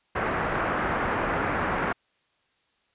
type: low-pass noise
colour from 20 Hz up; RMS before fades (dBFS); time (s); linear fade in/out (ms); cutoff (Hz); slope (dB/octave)
white; -27; 0.15-1.93; 10; 1700; 24
effects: white hiss -69 dBFS RMS until 2.94 s + resampled to 8000 Hz